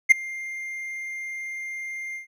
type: tone with ADSR envelope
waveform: triangle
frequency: 2106 Hz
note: C7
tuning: 11 cents sharp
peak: -5 dBFS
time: 0.09-2.27 s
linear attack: 24 ms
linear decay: 10 ms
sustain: -24 dB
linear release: 120 ms
effects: none